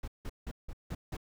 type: noise bursts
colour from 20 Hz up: brown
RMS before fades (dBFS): -38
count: 6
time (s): 0.03-1.168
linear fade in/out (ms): 5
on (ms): 48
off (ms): 170
effects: none